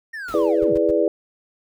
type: linear sweep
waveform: triangle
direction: down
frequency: 1864.7 to 89 Hz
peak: -27 dBFS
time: 0.13-0.74 s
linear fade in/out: 10 ms
type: noise with exponential decay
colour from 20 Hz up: pink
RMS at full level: -38 dBFS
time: 0.28-0.88 s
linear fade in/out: 5 ms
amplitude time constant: 130 ms
type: chord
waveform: sine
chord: E dominant seventh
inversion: none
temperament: equal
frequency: 329.6 / 415.3 / 493.9 / 587.3 Hz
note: E4 / G#4 / B4 / D5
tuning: 0 / 0 / 0 / 0 cents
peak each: -21 dBFS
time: 0.34-1.08 s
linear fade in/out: 2 ms
type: noise bursts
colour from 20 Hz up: brown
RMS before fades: -32 dBFS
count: 3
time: 0.62-0.909 s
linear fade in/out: 2 ms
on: 23 ms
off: 110 ms
effects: none